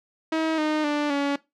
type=tone with pitch steps; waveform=sawtooth; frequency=319.7 / 306.9 / 294.5 / 282.7 Hz; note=D#4 / D#4 / D4 / C#4; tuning=+47 / -24 / +5 / +34 cents; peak=-18 dBFS; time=0.32-1.36 s; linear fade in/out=5 ms; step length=260 ms; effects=noise-tail reverb RT60 0.2 s tail -19 dB re dry + low-pass 4000 Hz 12 dB/octave